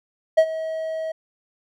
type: tone with ADSR envelope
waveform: triangle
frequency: 640 Hz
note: D#5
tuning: 49 cents sharp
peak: -7 dBFS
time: 0.37-1.12 s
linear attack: 14 ms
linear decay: 66 ms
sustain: -16 dB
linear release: 7 ms
effects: none